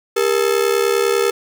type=ring-modulated tone; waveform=45% pulse; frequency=434.5 Hz; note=A4; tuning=22 cents flat; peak=-11 dBFS; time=0.16-1.31 s; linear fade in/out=10 ms; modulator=35 Hz; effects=none